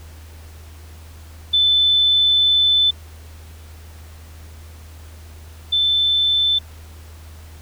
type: tone pair in turn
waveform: sine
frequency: 3517 / 3530 Hz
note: A7 / A7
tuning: -1 / +5 cents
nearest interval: unison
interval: 6 cents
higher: second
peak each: -12 / -14 dBFS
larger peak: first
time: 1.53-2.91 / 5.72-6.59 s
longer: first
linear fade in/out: 10 ms
effects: added 79 Hz sine -37 dBFS peak until 7.61 s + pink hiss -47 dBFS RMS until 7.61 s